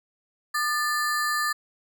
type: ring-modulated tone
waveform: square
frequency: 1480 Hz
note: F#6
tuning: in tune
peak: -21 dBFS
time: 0.54-1.53 s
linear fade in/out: 10 ms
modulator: 275 Hz
effects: none